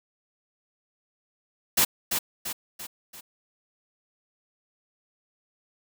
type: noise with echo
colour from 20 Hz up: white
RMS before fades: -20 dBFS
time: 1.77-1.85 s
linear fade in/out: 10 ms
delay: 340 ms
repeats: 4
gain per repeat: -6 dB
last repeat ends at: 3.21 s
effects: none